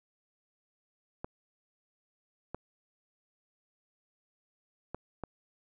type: clicks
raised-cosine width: 1 ms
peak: -23 dBFS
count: 4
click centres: 1.245 / 2.546 / 4.946 / 5.237 s
effects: none